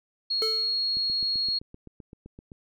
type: tone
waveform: sine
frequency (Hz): 4303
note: C8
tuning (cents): +48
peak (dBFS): -24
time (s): 0.3-1.59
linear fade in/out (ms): 10
type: tone with exponential decay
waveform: square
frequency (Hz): 440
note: A4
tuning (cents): 0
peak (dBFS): -26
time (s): 0.42-0.84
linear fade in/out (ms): 1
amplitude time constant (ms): 90
type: click train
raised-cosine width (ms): 3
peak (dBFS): -31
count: 13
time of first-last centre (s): 0.97-2.518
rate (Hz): 7.75
effects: none